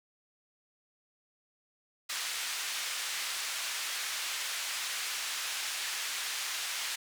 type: band-pass noise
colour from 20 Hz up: pink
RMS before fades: -36 dBFS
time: 2.09-6.96 s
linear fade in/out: 10 ms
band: 1800 to 9500 Hz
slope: 12 dB/octave
effects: none